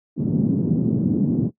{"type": "band-pass noise", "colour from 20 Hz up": "white", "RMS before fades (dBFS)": -20, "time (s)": [0.16, 1.51], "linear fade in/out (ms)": 50, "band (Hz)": [140, 250], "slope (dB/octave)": 24, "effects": ["noise-tail reverb RT60 0.1 s tail -20 dB re dry"]}